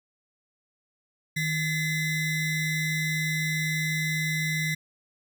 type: ring-modulated tone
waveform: square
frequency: 943 Hz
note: A#5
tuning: 20 cents sharp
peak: -23 dBFS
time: 1.36-4.75 s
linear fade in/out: 10 ms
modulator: 1100 Hz
effects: none